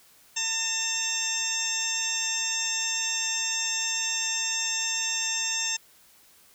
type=harmonic tone with a mistuned harmonic; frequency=901 Hz; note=A5; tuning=41 cents sharp; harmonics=1 / 2 / 3 / 4 / 6 / 7 / 8; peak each=-42 / -37 / -33 / -34 / -33 / -31 / -33 dBFS; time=0.36-5.77 s; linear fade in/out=10 ms; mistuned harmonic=8; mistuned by=+52 cents; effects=white hiss -57 dBFS RMS until 6.54 s